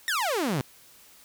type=exponential sweep; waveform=sawtooth; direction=down; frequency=1907 to 120.3 Hz; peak=-21 dBFS; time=0.08-0.61 s; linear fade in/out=0 ms; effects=white hiss -54 dBFS RMS until 1.24 s